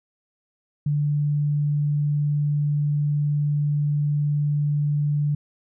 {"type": "tone", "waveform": "sine", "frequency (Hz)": 146.83, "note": "D3", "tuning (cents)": 0, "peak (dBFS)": -19, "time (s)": [0.86, 5.35], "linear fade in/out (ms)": 5, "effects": []}